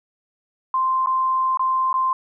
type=tone with dropouts; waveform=sine; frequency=1044 Hz; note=C6; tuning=4 cents flat; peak=-17 dBFS; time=0.74-2.13 s; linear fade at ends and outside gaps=2 ms; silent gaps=1.061-1.07 / 1.573-1.594 / 1.929-1.94 s; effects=none